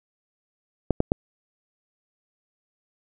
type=clicks; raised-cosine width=2 ms; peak=-6 dBFS; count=3; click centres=0.907 / 1.004 / 1.119 s; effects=none